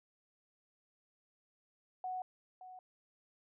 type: tone with echo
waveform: sine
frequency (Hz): 740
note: F#5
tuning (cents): 0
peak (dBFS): -37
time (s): 2.04-2.22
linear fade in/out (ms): 2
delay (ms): 570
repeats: 1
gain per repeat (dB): -12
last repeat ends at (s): 2.79
effects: none